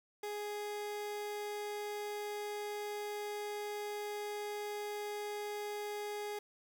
30% pulse tone, 415.3 Hz, G#4, in tune, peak -36 dBFS, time 0.23-6.39 s, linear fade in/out 5 ms, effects 11-bit

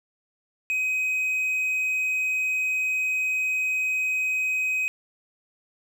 triangle tone, 2522 Hz, D#7, 23 cents sharp, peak -21 dBFS, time 0.7-4.88 s, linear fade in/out 0 ms, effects none

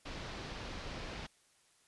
pink low-pass noise, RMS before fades -44 dBFS, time 0.05-1.27 s, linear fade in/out 10 ms, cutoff 5200 Hz, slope 24 dB/octave, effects white hiss -69 dBFS RMS until 1.87 s + resampled to 24000 Hz

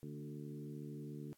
harmonic tone with a mistuned harmonic, 73.42 Hz, D2, in tune, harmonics 2 / 3 / 4 / 5 / 6, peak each -47 / -51 / -51 / -54 / -57 dBFS, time 0.03-1.33 s, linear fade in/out 0 ms, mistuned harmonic 3, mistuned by +20 cents, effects white hiss -74 dBFS RMS until 1.37 s + AAC 64 kbps

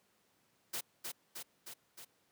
white noise with echo, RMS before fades -39 dBFS, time 0.73-0.81 s, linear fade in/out 10 ms, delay 310 ms, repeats 4, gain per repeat -3 dB, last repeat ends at 2.05 s, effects pink hiss -73 dBFS RMS until 2.31 s + high-pass 150 Hz 12 dB/octave

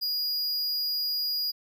square tone, 4878 Hz, D#8, 35 cents flat, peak -27 dBFS, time 0.01-1.52 s, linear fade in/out 20 ms, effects none

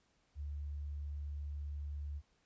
sine tone, 72.7 Hz, D2, 17 cents flat, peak -39 dBFS, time 0.35-2.22 s, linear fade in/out 50 ms, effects pink hiss -75 dBFS RMS until 2.45 s + resampled to 16000 Hz

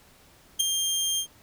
20% pulse tone with ADSR envelope, 3193 Hz, G7, 31 cents sharp, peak -12 dBFS, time 0.59-1.27 s, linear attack 16 ms, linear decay 6 ms, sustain -7 dB, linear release 83 ms, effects pink hiss -56 dBFS RMS until 1.42 s

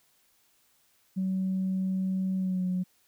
sine tone with pitch glide, 188.6 to 182.7 Hz, F#3 to F#3, +33 to -22 cents, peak -25 dBFS, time 1.16-2.84 s, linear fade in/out 20 ms, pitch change -55 cents, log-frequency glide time 2.37-2.65 s, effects tanh soft clip ceiling -22 dBFS + white hiss -67 dBFS RMS until 3.07 s

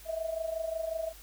sine tone with amplitude modulation, 650 Hz, E5, 24 cents flat, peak -28 dBFS, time 0.05-1.13 s, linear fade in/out 50 ms, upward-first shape sine, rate 25.5 Hz, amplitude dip 75%, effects added 50 Hz sine -52 dBFS peak until 1.22 s + white hiss -53 dBFS RMS until 1.22 s

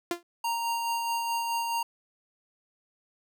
sawtooth tone with exponential decay, 345.8 Hz, F4, 17 cents flat, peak -20 dBFS, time 0.11-0.23 s, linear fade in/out 2 ms, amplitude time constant 24 ms
square tone with tremolo, 930 Hz, A#5, 4 cents flat, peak -27 dBFS, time 0.44-1.83 s, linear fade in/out 5 ms, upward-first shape sine, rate 4.7 Hz, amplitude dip 30%
effects none

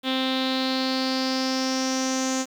sawtooth tone with low-pass filter sweep, 261.6 Hz, C4, in tune, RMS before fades -25 dBFS, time 0.03-2.46 s, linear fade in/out 50 ms, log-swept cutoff 3500 to 6700 Hz, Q 6.1, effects 8-bit

